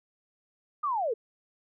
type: linear sweep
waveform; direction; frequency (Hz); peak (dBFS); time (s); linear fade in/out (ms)
sine; down; 1242 to 411.6; -26; 0.83-1.14; 10
effects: none